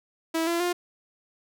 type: tone with pitch steps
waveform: sawtooth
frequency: 326.1 / 339.9 / 353.1 Hz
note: E4 / F4 / F4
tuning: -19 / -47 / +19 cents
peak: -20 dBFS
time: 0.34-0.73 s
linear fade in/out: 10 ms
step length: 130 ms
effects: none